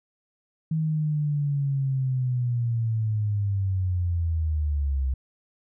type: linear sweep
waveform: sine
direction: down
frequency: 160 to 64.4 Hz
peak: -22 dBFS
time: 0.71-5.14 s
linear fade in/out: 5 ms
effects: none